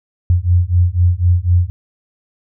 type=beating tone pair; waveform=sine; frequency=86.6 / 90.6 Hz; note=F2 / F#2; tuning=-14 / -36 cents; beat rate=4 Hz; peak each=-13 dBFS; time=0.3-1.7 s; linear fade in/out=0 ms; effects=none